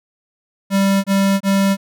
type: tone bursts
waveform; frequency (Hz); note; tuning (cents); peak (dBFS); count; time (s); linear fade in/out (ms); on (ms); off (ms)
square; 196; G3; 0; -13; 3; 0.7-1.77; 50; 340; 25
effects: none